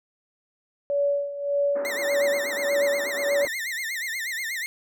sine tone with tremolo, 569 Hz, C#5, 45 cents sharp, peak -19 dBFS, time 0.9-3.45 s, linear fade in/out 0 ms, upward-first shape sine, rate 1.7 Hz, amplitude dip 75%
pink band-pass noise, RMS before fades -38 dBFS, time 1.75-3.48 s, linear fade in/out 10 ms, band 240 to 1800 Hz, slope 48 dB/octave
40% pulse tone with vibrato, 1952 Hz, B6, 21 cents flat, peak -27 dBFS, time 1.85-4.66 s, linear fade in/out 0 ms, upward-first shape sine, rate 8.3 Hz, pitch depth 170 cents each way
effects none

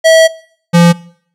square tone pair in turn, 648 / 171.63 Hz, E5 / F3, -30 / -30 cents, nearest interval octave + major seventh, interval 2300 cents, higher first, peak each -4 dBFS, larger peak neither, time 0.04-0.28 / 0.73-0.93 s, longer first, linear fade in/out 20 ms, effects noise-tail reverb RT60 0.6 s tail -22 dB re dry + low-pass 10000 Hz 12 dB/octave

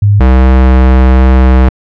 sine / square tone pair in turn, 102.2 / 64.38 Hz, G#2 / C2, -27 / -27 cents, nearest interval minor sixth, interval 800 cents, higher first, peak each -3 dBFS, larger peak neither, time 0.02-0.2 / 0.2-1.69 s, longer second, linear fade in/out 5 ms, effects low-pass 2000 Hz 12 dB/octave

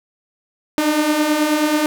sawtooth beating tone pair, 295.4 / 304.7 Hz, D4 / D#4, +10 / -36 cents, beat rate 9.3 Hz, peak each -18 / -12 dBFS, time 0.78-1.86 s, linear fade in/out 0 ms, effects none

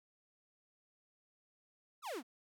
45% pulse exponential sweep, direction down, 1396.9 to 211.3 Hz, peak -40 dBFS, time 2.02-2.23 s, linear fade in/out 50 ms, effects none

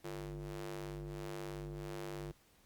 sawtooth ring-modulated tone, 98.5 Hz, G2, 9 cents sharp, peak -35 dBFS, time 0.04-2.32 s, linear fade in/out 10 ms, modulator 247 Hz, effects pink hiss -68 dBFS RMS until 2.65 s + Opus 48 kbps

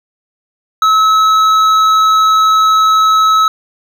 triangle tone with hard clipping, 1294 Hz, E6, 32 cents flat, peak -8 dBFS, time 0.82-3.48 s, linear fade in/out 2 ms, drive 11 dB, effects none

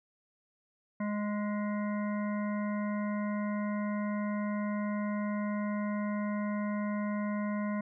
harmonic tone with a mistuned harmonic, 207.7 Hz, G#3, in tune, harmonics 1 / 3 / 5 / 7 / 9 / 10, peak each -31 / -40 / -42 / -48 / -48 / -50 dBFS, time 1-7.81 s, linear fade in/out 5 ms, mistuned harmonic 9, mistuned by +22 cents, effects none

